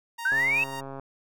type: tone with tremolo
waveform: sawtooth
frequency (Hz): 932.3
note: A#5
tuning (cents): 0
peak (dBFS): -30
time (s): 0.18-0.81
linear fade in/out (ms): 10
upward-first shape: sine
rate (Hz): 5.5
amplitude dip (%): 40
type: exponential sweep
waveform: sine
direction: up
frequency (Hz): 1500 to 2706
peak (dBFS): -21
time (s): 0.25-0.64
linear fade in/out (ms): 5
type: click train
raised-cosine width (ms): 1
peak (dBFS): -25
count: 93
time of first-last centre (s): 0.32-0.996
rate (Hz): 136
effects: none